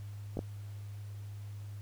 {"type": "clicks", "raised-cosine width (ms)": 2, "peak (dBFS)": [-23, -20], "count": 2, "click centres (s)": [0.371, 0.391], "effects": ["added 102 Hz sine -41 dBFS peak until 1.81 s", "pink hiss -61 dBFS RMS until 1.81 s"]}